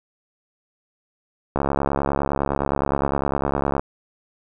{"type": "click train", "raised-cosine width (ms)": 1, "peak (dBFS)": -7, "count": 157, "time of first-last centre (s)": [1.56, 3.795], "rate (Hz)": 69.8, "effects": []}